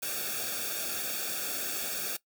white noise with comb filter, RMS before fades -34 dBFS, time 0.02-2.17 s, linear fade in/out 10 ms, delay 0.99 ms, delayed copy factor -0.9, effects noise-tail reverb RT60 0.1 s tail -19 dB re dry

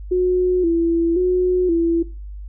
sine tone with vibrato, 349.2 Hz, F4, in tune, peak -14 dBFS, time 0.11-2.03 s, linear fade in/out 10 ms, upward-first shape square, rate 0.95 Hz, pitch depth 72 cents each way, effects noise-tail reverb RT60 0.3 s tail -18 dB re dry + added 50 Hz sine -30 dBFS peak until 2.48 s

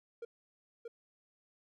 triangle tone with echo, 466.2 Hz, A#4, in tune, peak -38 dBFS, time 0.22-0.25 s, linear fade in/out 5 ms, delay 630 ms, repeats 1, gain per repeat -2 dB, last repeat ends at 0.88 s, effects none

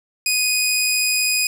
15% pulse tone, 2489 Hz, D#7, in tune, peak -10 dBFS, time 0.26-1.47 s, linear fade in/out 2 ms, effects none

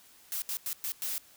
blue noise bursts at uneven times, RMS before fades -34 dBFS, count 5, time 0.32-0.42 / 0.49-0.57 / 0.66-0.73 / 0.84-0.92 / 1.02-1.18 s, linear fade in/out 0 ms, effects white hiss -58 dBFS RMS until 1.36 s

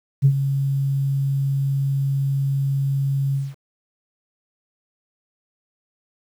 sine tone with ADSR envelope, 137.6 Hz, C#3, 12 cents flat, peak -8 dBFS, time 0.22-3.55 s, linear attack 33 ms, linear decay 69 ms, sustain -10 dB, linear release 200 ms, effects tanh soft clip ceiling -5 dBFS + 8-bit

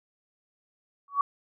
sine tone with exponential growth, 1128 Hz, C#6, 30 cents sharp, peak -16 dBFS, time 1.08-1.21 s, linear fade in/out 2 ms, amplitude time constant 27 ms, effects none

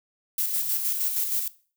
violet noise with tremolo, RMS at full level -25 dBFS, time 0.38-1.48 s, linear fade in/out 5 ms, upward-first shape square, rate 6.4 Hz, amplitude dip 40%, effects noise-tail reverb RT60 0.4 s tail -18 dB re dry

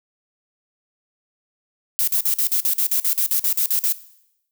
violet noise bursts, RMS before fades -19 dBFS, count 15, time 1.99-3.923 s, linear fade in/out 0 ms, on 85 ms, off 47 ms, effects noise-tail reverb RT60 0.8 s tail -17 dB re dry

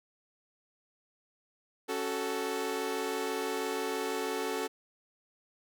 sawtooth chord, F# minor, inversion second, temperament equal with one note detuned, 277.2 / 373.9 / 440 Hz, C#4 / F#4 / A4, 0 / +18 / 0 cents, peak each -35 / -33 / -30 dBFS, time 1.88-4.68 s, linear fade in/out 20 ms, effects none

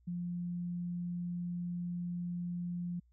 sine tone, 175.1 Hz, F3, 5 cents sharp, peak -35 dBFS, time 0.07-3 s, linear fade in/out 10 ms, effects added 60 Hz sine -64 dBFS peak until 3.12 s

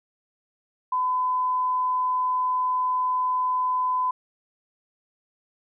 sine tone, 1010 Hz, B5, 39 cents sharp, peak -21 dBFS, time 0.92-4.11 s, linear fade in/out 5 ms, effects none

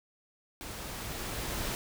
pink noise with level ramp, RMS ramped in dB -42 to -34 dBFS, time 0.61-1.75 s, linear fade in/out 0 ms, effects none

